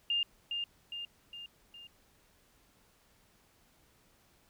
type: tone with echo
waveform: sine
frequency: 2810 Hz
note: F7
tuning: 10 cents sharp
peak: -28 dBFS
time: 0.1-0.23 s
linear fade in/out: 2 ms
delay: 410 ms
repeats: 4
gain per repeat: -5 dB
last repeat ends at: 1.87 s
effects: pink hiss -67 dBFS RMS until 4.49 s